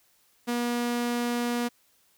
sawtooth tone, 240 Hz, B3, 49 cents flat, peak -22 dBFS, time 0.47-1.69 s, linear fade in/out 20 ms, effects white hiss -65 dBFS RMS until 2.17 s

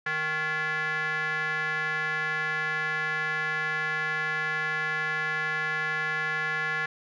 square tone with band-pass filter, 155.56 Hz, D#3, in tune, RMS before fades -29 dBFS, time 0.06-6.86 s, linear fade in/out 5 ms, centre 1700 Hz, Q 4.8, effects resampled to 16000 Hz

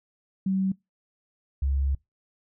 sine tone pair in turn, 191 / 68.59 Hz, G3 / C#2, -45 / -18 cents, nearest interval octave + tritone, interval 1773 cents, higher first, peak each -22 dBFS, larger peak neither, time 0.46-0.72 / 1.62-1.95 s, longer second, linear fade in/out 5 ms, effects noise-tail reverb RT60 0.2 s tail -24 dB re dry

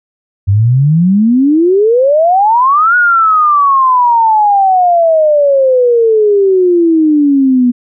sine exponential two-way sweep, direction up then down, 94.6 to 1465 to 241 Hz, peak -5 dBFS, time 0.47-7.72 s, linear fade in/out 20 ms, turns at 2.96 s, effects none

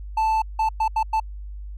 triangle tone bursts at uneven times, 880 Hz, A5, in tune, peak -16 dBFS, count 5, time 0.17-0.42 / 0.59-0.69 / 0.8-0.88 / 0.96-1.03 / 1.13-1.2 s, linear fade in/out 5 ms, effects added 50 Hz sine -32 dBFS peak until 1.77 s

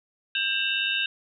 sine tone cluster, 1591 / 2657 / 2755 / 2961 / 3693 Hz, G6 / E7 / F7 / F#7 / A#7, +25 / +13 / -24 / +1 / -17 cents, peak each -30 dBFS, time 0.35-1.06 s, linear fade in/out 2 ms, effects none

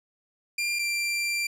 sawtooth tone pair in turn, 2390 / 2365 Hz, D7 / D7, +30 / +12 cents, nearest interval unison, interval 18 cents, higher first, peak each -22 dBFS, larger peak neither, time 0.58-0.79 / 0.79-1.47 s, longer second, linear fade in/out 5 ms, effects low-pass 11000 Hz 12 dB/octave

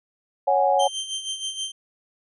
sine chord, C# suspended fourth, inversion none, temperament equal, 554.4 / 740 / 830.6 Hz, C#5 / F#5 / G#5, 0 / 0 / 0 cents, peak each -21 dBFS, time 0.47-0.88 s, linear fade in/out 10 ms
sawtooth tone with tremolo, 3136 Hz, G7, in tune, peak -22 dBFS, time 0.79-1.72 s, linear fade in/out 10 ms, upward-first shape sine, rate 6.3 Hz, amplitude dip 65%
effects resampled to 24000 Hz

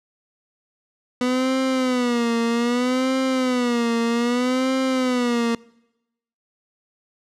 30% pulse tone with vibrato, 246.9 Hz, B3, in tune, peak -16 dBFS, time 1.21-5.55 s, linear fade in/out 2 ms, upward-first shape sine, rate 0.63 Hz, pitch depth 110 cents each way, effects noise-tail reverb RT60 0.9 s tail -24 dB re dry + low-pass 7000 Hz 12 dB/octave

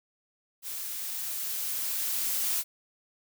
blue noise with level ramp, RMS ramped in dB -37 to -28 dBFS, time 0.62-2.64 s, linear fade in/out 50 ms, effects none

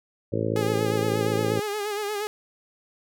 harmonic tone, 55 Hz, A1, in tune, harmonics 2 / 3 / 4 / 5 / 6 / 7 / 8 / 9 / 10, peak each -29 / -33 / -33 / -35 / -31 / -33 / -31 / -32 / -33 dBFS, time 0.32-1.6 s, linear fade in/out 10 ms
sawtooth tone with vibrato, 415.3 Hz, G#4, in tune, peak -23 dBFS, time 0.56-2.27 s, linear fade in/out 0 ms, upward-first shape sine, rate 8.5 Hz, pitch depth 57 cents each way
effects none

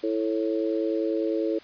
harmonic tone, 110 Hz, A2, in tune, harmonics 3 / 4 / 5, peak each -26 / -28 / -30 dBFS, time 0.03-1.59 s, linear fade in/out 10 ms, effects white hiss -49 dBFS RMS until 1.63 s + resampled to 11025 Hz

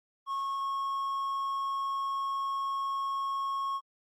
triangle tone, 1094 Hz, C#6, 23 cents flat, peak -28 dBFS, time 0.26-3.81 s, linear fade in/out 50 ms, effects Opus 32 kbps

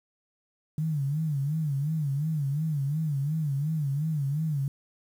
sine tone with vibrato, 148.2 Hz, D3, 16 cents sharp, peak -25 dBFS, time 0.78-4.68 s, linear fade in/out 2 ms, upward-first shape sine, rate 2.8 Hz, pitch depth 140 cents each way, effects 9-bit

